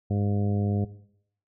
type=harmonic tone; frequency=101.7 Hz; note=G#2; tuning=36 cents flat; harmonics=1 / 2 / 3 / 4 / 5 / 6 / 7; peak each=-24 / -29 / -37 / -37 / -41 / -43 / -42 dBFS; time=0.1-0.85 s; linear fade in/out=10 ms; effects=noise-tail reverb RT60 0.7 s tail -17 dB re dry